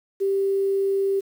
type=tone with quantisation; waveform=sine; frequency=392 Hz; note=G4; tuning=in tune; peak=-19 dBFS; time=0.2-1.21 s; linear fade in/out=20 ms; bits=8; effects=none